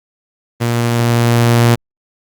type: tone with level ramp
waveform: sawtooth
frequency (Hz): 118.2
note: A#2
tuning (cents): +24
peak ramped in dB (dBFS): -9 to -3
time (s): 0.6-1.76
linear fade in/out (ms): 20
effects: Opus 24 kbps